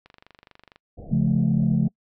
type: click train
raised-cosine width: 0.3 ms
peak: -31 dBFS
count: 18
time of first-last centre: 0.06-0.76 s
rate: 24.3 Hz
type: low-pass noise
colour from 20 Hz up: pink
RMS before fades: -40 dBFS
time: 0.97-1.89 s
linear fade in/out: 10 ms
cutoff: 740 Hz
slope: 96 dB/octave
type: chord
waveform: sine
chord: Db augmented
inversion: none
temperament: just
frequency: 138.59 / 173.24 / 216.5 Hz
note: Db3 / F3 / A3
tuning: 0 / -14 / -28 cents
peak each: -22 dBFS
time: 1.11-1.88 s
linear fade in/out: 10 ms
effects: noise-tail reverb RT60 0.1 s tail -26 dB re dry